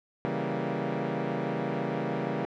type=chord; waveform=15% pulse; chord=C# diminished seventh; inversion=none; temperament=equal; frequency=138.59 / 164.81 / 196 / 233.1 Hz; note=C#3 / E3 / G3 / Bb3; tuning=0 / 0 / 0 / 0 cents; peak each=-28 dBFS; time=0.25-2.45 s; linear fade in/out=0 ms; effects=low-pass 2000 Hz 12 dB/octave